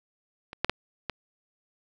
clicks, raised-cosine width 0.3 ms, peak -23 / -7 / -7 / -14 dBFS, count 4, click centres 0.531 / 0.646 / 0.696 / 1.097 s, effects none

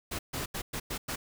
pink noise bursts at uneven times, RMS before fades -35 dBFS, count 6, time 0.11-0.19 / 0.33-0.46 / 0.54-0.62 / 0.73-0.8 / 0.9-0.98 / 1.08-1.16 s, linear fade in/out 10 ms, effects none

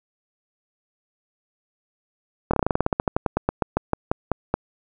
slowing click train, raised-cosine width 1 ms, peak -5 dBFS, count 23, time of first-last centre 2.51-4.54 s, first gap 25 ms, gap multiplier 1.11, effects none

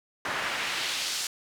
pink noise with band-pass filter sweep, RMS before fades -31 dBFS, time 0.25-1.27 s, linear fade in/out 2 ms, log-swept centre 1300 to 5800 Hz, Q 1.1, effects none

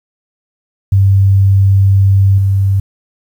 sine tone with level steps, 97.7 Hz, G2, 5 cents flat, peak -5 / -8 dBFS, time 0.92-2.8 s, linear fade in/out 5 ms, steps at 2.38 s, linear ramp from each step 2 ms, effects 7-bit

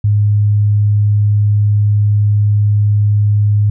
sine tone, 103.9 Hz, G#2, 1 cent sharp, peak -8 dBFS, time 0.04-3.7 s, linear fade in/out 5 ms, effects none

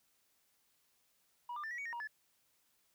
sine tone with pitch steps, 965 / 1195 / 1779 / 1926 / 2246 / 1855 / 947 / 1727 Hz, B5 / D6 / A6 / B6 / C#7 / A#6 / A#5 / A6, -40 / +30 / +19 / -44 / +22 / -9 / +27 / -33 cents, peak -38 dBFS, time 1.49-2.074 s, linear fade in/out 5 ms, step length 73 ms, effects tanh soft clip ceiling -38 dBFS + white hiss -75 dBFS RMS until 2.94 s

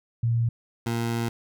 sine / 20% pulse tone pair in turn, 116.54 / 116.54 Hz, A#2 / A#2, 0 / 0 cents, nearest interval unison, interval 0 cents, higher neither, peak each -20 dBFS, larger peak neither, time 0.23-0.49 / 0.86-1.29 s, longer second, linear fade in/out 5 ms, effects none

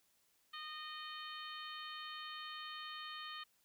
harmonic tone, 615 Hz, D#5, 20 cents flat, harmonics 2 / 3 / 4 / 5 / 6 / 7, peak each -49 / -52 / -57 / -50 / -55 / -56 dBFS, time 0.53-3.44 s, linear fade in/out 10 ms, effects white hiss -75 dBFS RMS until 3.64 s

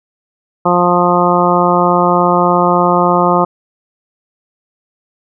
harmonic tone, 176.6 Hz, F3, 20 cents sharp, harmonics 1 / 2 / 3 / 4 / 5 / 6 / 7, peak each -16 / -16 / -16 / -16 / -16 / -16 / -16 dBFS, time 0.65-3.45 s, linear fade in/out 10 ms, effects none

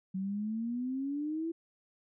sine exponential sweep, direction up, 186.4 to 336 Hz, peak -32 dBFS, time 0.14-1.52 s, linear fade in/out 10 ms, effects none

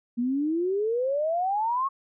sine exponential sweep, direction up, 233.1 to 1114 Hz, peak -23 dBFS, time 0.17-1.89 s, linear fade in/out 20 ms, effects none

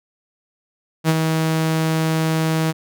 sawtooth tone with ADSR envelope, 160 Hz, D#3, 49 cents sharp, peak -8 dBFS, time 1.04-2.73 s, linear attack 51 ms, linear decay 39 ms, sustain -5 dB, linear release 31 ms, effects none

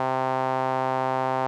sawtooth tone with band-pass filter, 130.81 Hz, C3, in tune, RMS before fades -25 dBFS, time 0-1.47 s, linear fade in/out 0 ms, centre 840 Hz, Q 2.6, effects none

